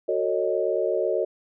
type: chord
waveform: sine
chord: D# half-diminished seventh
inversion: first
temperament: equal with one note detuned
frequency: 370 / 448.2 / 554.4 / 622.3 Hz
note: F#4 / A4 / C#5 / D#5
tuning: 0 / +32 / 0 / 0 cents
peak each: -27 dBFS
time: 0.08-1.25 s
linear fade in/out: 10 ms
effects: none